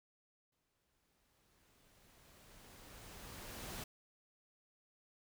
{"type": "noise with exponential growth", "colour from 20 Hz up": "pink", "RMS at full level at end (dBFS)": -45, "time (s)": [0.52, 3.84], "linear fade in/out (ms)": 5, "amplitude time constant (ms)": 720, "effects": []}